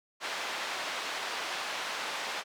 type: band-pass noise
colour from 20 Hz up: pink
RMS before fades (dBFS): -36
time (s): 0.2-2.44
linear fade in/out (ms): 50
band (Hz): 750 to 4500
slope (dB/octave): 12
effects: none